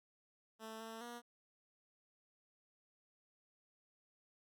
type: tone with pitch steps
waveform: 10% pulse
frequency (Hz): 221.4 / 224.5 / 238.9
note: A3 / A3 / A#3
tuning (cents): +11 / +35 / +43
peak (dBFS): -39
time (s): 0.59-1.22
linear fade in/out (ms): 50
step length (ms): 210
effects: none